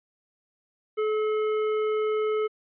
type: tone with tanh clipping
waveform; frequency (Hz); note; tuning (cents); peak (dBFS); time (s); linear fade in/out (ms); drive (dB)
triangle; 430; A4; -40; -25; 0.97-2.48; 20; 17
effects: resampled to 8000 Hz